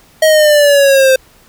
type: exponential sweep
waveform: square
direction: down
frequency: 635 to 520 Hz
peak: -6 dBFS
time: 0.22-1.16 s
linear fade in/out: 5 ms
effects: pink hiss -46 dBFS RMS until 1.48 s